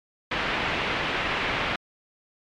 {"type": "low-pass noise", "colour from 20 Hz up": "white", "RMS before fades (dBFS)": -27, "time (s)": [0.31, 1.76], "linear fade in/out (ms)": 5, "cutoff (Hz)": 2900, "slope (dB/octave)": 24, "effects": ["MP3 96 kbps"]}